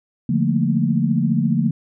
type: chord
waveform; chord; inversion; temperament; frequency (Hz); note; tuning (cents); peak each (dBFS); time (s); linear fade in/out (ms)
sine; Bb major seventh; first; just; 145.68 / 174.81 / 218.5 / 233.1; D3 / F3 / A3 / Bb3; -14 / +2 / -12 / 0; -21; 0.29-1.71; 5
effects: none